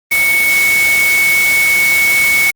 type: tone in noise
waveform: sine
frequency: 2217 Hz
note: C#7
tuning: in tune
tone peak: -9 dBFS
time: 0.11-2.51 s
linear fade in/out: 10 ms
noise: white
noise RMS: -19 dBFS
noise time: 0.11-2.51 s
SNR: +7 dB
effects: Opus 32 kbps